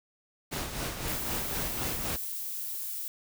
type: noise with tremolo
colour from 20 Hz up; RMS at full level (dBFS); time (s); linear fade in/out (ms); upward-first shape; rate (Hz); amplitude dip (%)
pink; -33; 0.51-2.17; 20; sine; 3.9; 50
type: noise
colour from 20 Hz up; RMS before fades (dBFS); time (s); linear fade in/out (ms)
violet; -36; 1.08-3.08; 0
effects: none